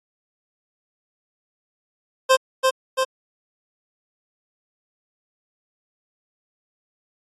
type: tone with echo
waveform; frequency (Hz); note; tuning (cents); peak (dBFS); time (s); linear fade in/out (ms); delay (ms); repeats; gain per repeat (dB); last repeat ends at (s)
25% pulse; 523.3; C5; 0; -8; 2.29-2.37; 20; 340; 2; -3; 3.05
effects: low-pass 11000 Hz 12 dB/octave + AAC 32 kbps